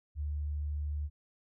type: tone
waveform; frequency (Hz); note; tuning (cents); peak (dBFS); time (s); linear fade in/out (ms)
sine; 73.9; D2; +11; -32; 0.15-1.1; 50
effects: none